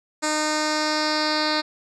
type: tone with low-pass filter sweep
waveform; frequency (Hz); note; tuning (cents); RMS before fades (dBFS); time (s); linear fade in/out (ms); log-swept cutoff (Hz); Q
10% pulse; 306; D#4; -29; -23; 0.22-1.62; 20; 7300 to 4300; 3.5
effects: none